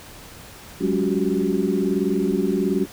sine tone cluster, 186.9 / 205.7 / 281.2 / 363.2 / 384.5 Hz, F#3 / G#3 / C#4 / F#4 / G4, +18 / -16 / +25 / -32 / -33 cents, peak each -25 dBFS, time 0.8-2.86 s, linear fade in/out 20 ms, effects pink hiss -42 dBFS RMS until 2.92 s

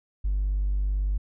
sine tone with hard clipping, 49 Hz, G1, in tune, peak -23 dBFS, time 0.24-1.18 s, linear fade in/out 10 ms, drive 1 dB, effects none

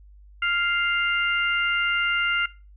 harmonic tone, 698.5 Hz, F5, in tune, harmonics 2 / 3 / 4, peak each -24 / -26 / -27 dBFS, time 0.42-2.46 s, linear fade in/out 5 ms, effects noise-tail reverb RT60 0.3 s tail -19 dB re dry + added 50 Hz sine -46 dBFS peak until 2.76 s

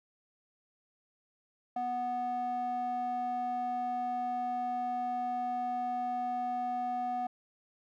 square tone with band-pass filter, 246 Hz, B3, 7 cents flat, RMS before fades -34 dBFS, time 1.76-7.27 s, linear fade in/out 5 ms, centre 670 Hz, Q 7.1, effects none

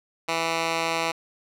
10% pulse tone with band-pass filter, 164.81 Hz, E3, in tune, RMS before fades -26 dBFS, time 0.28-1.12 s, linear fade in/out 10 ms, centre 2400 Hz, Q 0.57, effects none

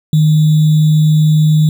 sine tone with sample-and-hold, 154.5 Hz, D#3, 12 cents flat, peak -6 dBFS, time 0.13-1.69 s, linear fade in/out 2 ms, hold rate 3675 Hz, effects none

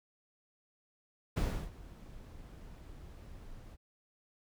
brown noise with ADSR envelope, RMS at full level -29 dBFS, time 1.36-3.77 s, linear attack 15 ms, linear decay 320 ms, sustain -21 dB, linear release 36 ms, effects none

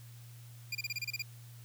25% pulse tone bursts, 2405 Hz, D7, 41 cents sharp, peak -30 dBFS, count 9, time 0.72-1.223 s, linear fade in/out 5 ms, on 31 ms, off 28 ms, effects added 118 Hz sine -49 dBFS peak until 1.64 s + white hiss -60 dBFS RMS until 1.64 s

